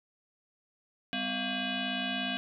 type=tone with frequency modulation; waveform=sine; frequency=1600 Hz; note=G6; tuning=35 cents sharp; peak=-30 dBFS; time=1.13-2.37 s; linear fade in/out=0 ms; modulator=449 Hz; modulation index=4.1; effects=none